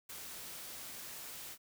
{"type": "noise with ADSR envelope", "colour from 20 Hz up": "white", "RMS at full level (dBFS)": -45, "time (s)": [0.09, 1.58], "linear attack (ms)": 9, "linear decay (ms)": 7, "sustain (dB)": -2, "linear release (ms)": 62, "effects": []}